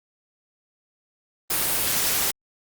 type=noise; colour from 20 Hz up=white; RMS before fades=-23 dBFS; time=1.5-2.31 s; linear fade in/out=5 ms; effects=Opus 32 kbps